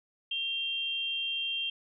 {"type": "tone pair together", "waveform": "sine", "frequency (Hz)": [2754, 3188], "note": ["F7", "G7"], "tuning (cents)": [-25, 28], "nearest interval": "minor third", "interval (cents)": 253, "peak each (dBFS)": [-36, -31], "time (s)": [0.31, 1.7], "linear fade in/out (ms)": 5, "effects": []}